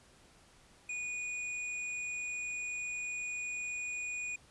square tone, 2462 Hz, D#7, 19 cents flat, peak -37 dBFS, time 0.89-4.36 s, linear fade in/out 5 ms, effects pink hiss -62 dBFS RMS until 4.5 s + resampled to 24000 Hz

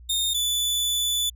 sawtooth tone pair in turn, 3664 / 3479 Hz, A#7 / A7, -31 / -20 cents, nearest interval minor second, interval 89 cents, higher first, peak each -19 dBFS, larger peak neither, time 0.09-0.34 / 0.34-1.3 s, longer second, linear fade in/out 10 ms, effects added 60 Hz sine -43 dBFS peak until 1.35 s

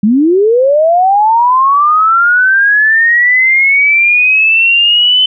sine linear sweep, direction up, 196 to 3049 Hz, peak -5 dBFS, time 0.03-5.26 s, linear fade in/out 5 ms, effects none

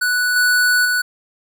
square tone with level steps, 1480 Hz, F#6, in tune, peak -16 / -13 / -16 dBFS, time 0.01-1.02 s, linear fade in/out 10 ms, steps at 0.36 / 0.85 s, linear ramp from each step 2 ms, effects none

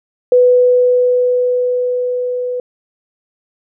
sine tone with level ramp, 496.2 Hz, B4, 8 cents sharp, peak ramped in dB -5 to -17 dBFS, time 0.32-2.6 s, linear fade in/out 2 ms, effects none

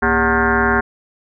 sine tone with frequency modulation, 910 Hz, A#5, 42 cents flat, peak -12 dBFS, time 0.02-0.81 s, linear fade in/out 10 ms, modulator 169 Hz, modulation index 4.8, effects none

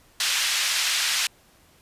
white band-pass noise, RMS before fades -24 dBFS, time 0.2-1.27 s, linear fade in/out 2 ms, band 1700 to 5200 Hz, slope 12 dB/octave, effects pink hiss -57 dBFS RMS until 1.81 s + resampled to 32000 Hz

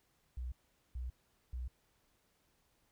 sine tone bursts, 62 Hz, B1, 7 cents sharp, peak -38 dBFS, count 3, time 0.37-1.68 s, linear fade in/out 5 ms, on 150 ms, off 430 ms, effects pink hiss -75 dBFS RMS until 2.91 s

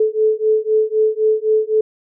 sine beating tone pair, 432.2 / 436.1 Hz, A4 / A4, -31 / -15 cents, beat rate 3.9 Hz, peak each -16 dBFS, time 0-1.81 s, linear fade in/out 5 ms, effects none

